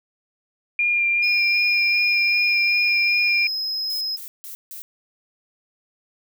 sine tone with vibrato, 2400 Hz, D7, 37 cents sharp, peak -17 dBFS, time 0.79-3.47 s, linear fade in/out 2 ms, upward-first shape sine, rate 2.6 Hz, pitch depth 14 cents each way
triangle tone, 5110 Hz, D#8, 45 cents sharp, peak -22 dBFS, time 1.22-4.17 s, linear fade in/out 20 ms
violet noise bursts, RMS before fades -36 dBFS, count 4, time 3.9-4.82 s, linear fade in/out 0 ms, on 110 ms, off 160 ms
effects none

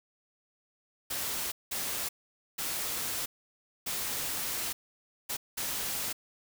white noise bursts at uneven times, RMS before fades -34 dBFS, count 6, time 1.1-1.52 / 1.71-2.09 / 2.58-3.26 / 3.86-4.73 / 5.29-5.37 / 5.57-6.13 s, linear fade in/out 10 ms, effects none

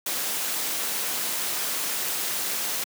white noise with amplitude modulation, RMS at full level -26 dBFS, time 0.06-2.84 s, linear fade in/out 5 ms, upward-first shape sine, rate 252 Hz, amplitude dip 45%, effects high-pass 200 Hz 12 dB/octave

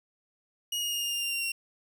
sawtooth tone with pitch steps, 2883 / 2863 / 2843 / 2824 / 2804 / 2785 / 2766 / 2746 Hz, F#7 / F7 / F7 / F7 / F7 / F7 / F7 / F7, -46 / +42 / +30 / +19 / +6 / -5 / -17 / -30 cents, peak -26 dBFS, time 0.72-1.52 s, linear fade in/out 5 ms, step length 100 ms, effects none

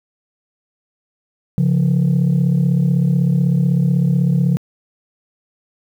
sine tone pair together, 138.59 / 174.61 Hz, C#3 / F3, 0 / 0 cents, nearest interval major third, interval 400 cents, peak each -13 dBFS, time 1.58-4.57 s, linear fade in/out 0 ms, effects tanh soft clip ceiling -9 dBFS + 8-bit

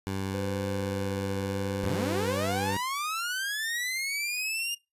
15% pulse tone, 96.5 Hz, G2, 27 cents flat, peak -24 dBFS, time 0.07-2.77 s, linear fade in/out 0 ms
triangle tone with vibrato, 503 Hz, B4, 32 cents sharp, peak -32 dBFS, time 0.34-2.75 s, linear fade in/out 5 ms, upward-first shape triangle, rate 0.76 Hz, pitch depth 23 cents each way
sawtooth linear sweep, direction up, 57.3 to 2839 Hz, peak -26 dBFS, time 1.83-4.75 s, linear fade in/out 10 ms
effects noise-tail reverb RT60 0.2 s tail -20 dB re dry + resampled to 32000 Hz

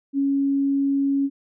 sine tone, 277 Hz, C#4, 1 cent flat, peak -18 dBFS, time 0.13-1.3 s, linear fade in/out 50 ms, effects none

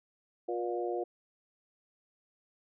harmonic tone with a mistuned harmonic, 118.6 Hz, A#2, 30 cents sharp, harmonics 3 / 4 / 5 / 6, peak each -34 / -37 / -41 / -38 dBFS, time 0.48-1.04 s, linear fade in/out 10 ms, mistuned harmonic 4, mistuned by +18 cents, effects none

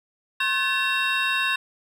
triangle tone cluster, 1072 / 1529 / 1729 / 2715 / 3732 Hz, C6 / G6 / A6 / F7 / A#7, +42 / -44 / -31 / -50 / +1 cents, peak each -27 / -27 / -26 / -24 / -27 dBFS, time 0.4-1.56 s, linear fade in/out 5 ms, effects none

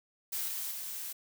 blue noise with level steps, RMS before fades -35 / -37 / -40 dBFS, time 0.32-1.13 s, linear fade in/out 10 ms, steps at 0.48 / 0.71 s, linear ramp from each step 2 ms, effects none

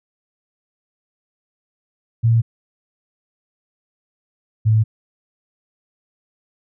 sine tone pair in turn, 115 / 109.59 Hz, A#2 / A2, -23 / -6 cents, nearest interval minor second, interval 83 cents, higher first, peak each -11 dBFS, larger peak neither, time 2.23-2.42 / 4.65-4.84 s, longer neither, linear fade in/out 20 ms, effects none

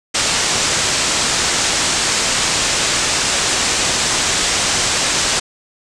white low-pass noise, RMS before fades -17 dBFS, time 0.14-5.4 s, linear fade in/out 10 ms, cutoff 8300 Hz, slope 48 dB/octave, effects none

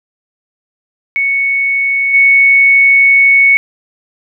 sine tone with level steps, 2217 Hz, C#7, in tune, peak -10 / -4 dBFS, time 1.16-3.57 s, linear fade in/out 0 ms, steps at 2.13 s, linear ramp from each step 20 ms, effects none

